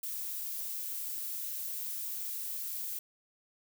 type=noise; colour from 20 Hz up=violet; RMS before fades=-38 dBFS; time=0.03-2.99 s; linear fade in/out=5 ms; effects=none